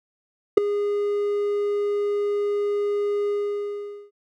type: tone with ADSR envelope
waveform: triangle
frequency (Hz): 410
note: G#4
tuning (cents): -22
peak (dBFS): -3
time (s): 0.57-4.11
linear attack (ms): 8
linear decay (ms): 5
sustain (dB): -16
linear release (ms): 820
effects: none